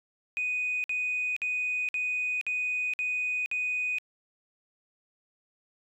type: tone bursts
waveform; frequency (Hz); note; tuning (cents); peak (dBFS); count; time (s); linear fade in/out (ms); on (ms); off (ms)
sine; 2489; D#7; 0; -26; 7; 0.37-3.984; 0; 470; 54
effects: tanh soft clip ceiling -23 dBFS